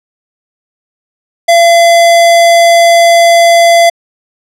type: tone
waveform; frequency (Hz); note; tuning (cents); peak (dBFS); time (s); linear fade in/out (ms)
square; 680; F5; -46; -3; 1.48-3.9; 10
effects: low-pass 10000 Hz 12 dB/octave